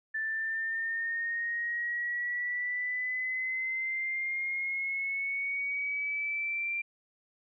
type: exponential sweep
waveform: sine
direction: up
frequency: 1760 to 2370 Hz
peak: -30 dBFS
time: 0.14-6.82 s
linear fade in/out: 10 ms
effects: none